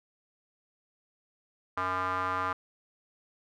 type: tone with band-pass filter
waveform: square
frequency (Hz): 92.5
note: F#2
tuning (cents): 0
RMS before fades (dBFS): -31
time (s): 1.77-2.53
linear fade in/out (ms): 5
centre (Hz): 1200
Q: 4.5
effects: none